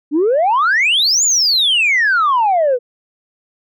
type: exponential two-way sweep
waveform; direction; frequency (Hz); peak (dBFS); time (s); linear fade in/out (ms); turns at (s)
sine; up then down; 277.2 to 7210 to 471.8; -9; 0.11-2.79; 50; 1.24
effects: tanh soft clip ceiling -8 dBFS